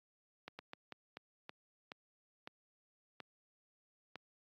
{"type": "slowing click train", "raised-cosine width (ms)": 0.3, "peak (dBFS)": -30, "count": 10, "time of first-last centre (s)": [0.48, 4.157], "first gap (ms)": 110, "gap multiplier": 1.31, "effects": ["high-pass 150 Hz 12 dB/octave", "AAC 32 kbps"]}